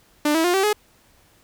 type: tone with pitch steps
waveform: sawtooth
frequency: 297.5 / 324.4 / 353.8 / 385.8 / 420.7 Hz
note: D4 / E4 / F4 / G4 / G#4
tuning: +22 / -28 / +23 / -28 / +22 cents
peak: -13 dBFS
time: 0.25-0.73 s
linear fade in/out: 5 ms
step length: 96 ms
effects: pink hiss -57 dBFS RMS until 1.43 s